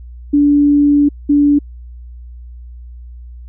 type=tone bursts at uneven times; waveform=sine; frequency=289.3 Hz; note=D4; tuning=26 cents flat; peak=-7 dBFS; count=2; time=0.33-1.09 / 1.29-1.59 s; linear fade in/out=10 ms; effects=added 60 Hz sine -30 dBFS peak until 3.48 s